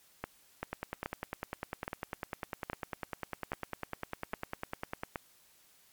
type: two click trains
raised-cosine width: 0.5 ms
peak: -20 / -20 dBFS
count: 7 / 45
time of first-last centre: 0.24-5.158 / 0.63-5.034 s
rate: 1.22 / 9.99 Hz
effects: white hiss -64 dBFS RMS until 5.92 s + MP3 96 kbps